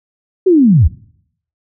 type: linear sweep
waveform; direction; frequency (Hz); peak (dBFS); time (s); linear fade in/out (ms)
sine; down; 390 to 60.1; -5; 0.46-0.88; 10
effects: noise-tail reverb RT60 0.7 s tail -22 dB re dry